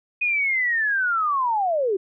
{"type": "linear sweep", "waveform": "sine", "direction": "down", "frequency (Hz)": [2500, 362.7], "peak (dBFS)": -19, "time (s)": [0.21, 1.97], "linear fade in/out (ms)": 10, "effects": []}